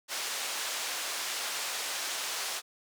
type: band-pass noise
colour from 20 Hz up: white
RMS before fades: -35 dBFS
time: 0.08-2.62 s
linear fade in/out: 50 ms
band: 520 to 7200 Hz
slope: 12 dB/octave
effects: none